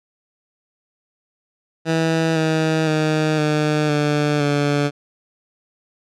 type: tone with pitch steps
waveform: 15% pulse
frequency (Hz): 162.4 / 158.69 / 155.07 / 151.52 / 148.06 / 144.68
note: E3 / D#3 / D#3 / D#3 / D3 / D3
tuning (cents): -26 / +34 / -6 / -46 / +14 / -26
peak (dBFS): -10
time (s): 1.85-4.91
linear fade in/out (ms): 50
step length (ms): 510
effects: low-pass 6000 Hz 12 dB/octave